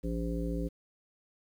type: harmonic tone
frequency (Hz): 57.2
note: A#1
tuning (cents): -32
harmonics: 1 / 3 / 5 / 7 / 9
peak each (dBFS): -34 / -36 / -37 / -42 / -41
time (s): 0.03-0.69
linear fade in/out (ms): 20
effects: 10-bit